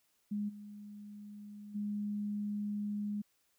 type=tone with level steps; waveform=sine; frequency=206.8 Hz; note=G#3; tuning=7 cents flat; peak=-33 / -46 / -34 dBFS; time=0.31-3.22 s; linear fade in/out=10 ms; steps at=0.48 / 1.74 s; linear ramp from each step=20 ms; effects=white hiss -75 dBFS RMS until 3.58 s